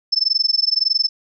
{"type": "tone with amplitude modulation", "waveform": "sine", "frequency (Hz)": 5274, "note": "E8", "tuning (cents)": 0, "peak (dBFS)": -11, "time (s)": [0.12, 1.09], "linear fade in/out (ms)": 10, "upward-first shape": "sine", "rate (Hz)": 21.7, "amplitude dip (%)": 100, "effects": []}